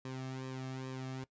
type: tone with flanger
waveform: sawtooth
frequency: 130.81 Hz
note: C3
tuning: in tune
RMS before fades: -42 dBFS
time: 0.05-1.24 s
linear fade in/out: 2 ms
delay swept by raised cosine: 1.4 to 2.07 ms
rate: 2.4 Hz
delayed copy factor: -0.7
effects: noise-tail reverb RT60 0.1 s tail -19 dB re dry + resampled to 16000 Hz